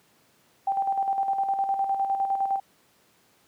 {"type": "tone with tremolo", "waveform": "sine", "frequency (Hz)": 784, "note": "G5", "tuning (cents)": 0, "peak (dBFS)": -21, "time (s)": [0.67, 2.6], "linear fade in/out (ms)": 5, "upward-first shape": "square", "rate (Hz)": 9.8, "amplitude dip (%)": 50, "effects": ["pink hiss -62 dBFS RMS until 3.47 s", "high-pass 150 Hz 12 dB/octave"]}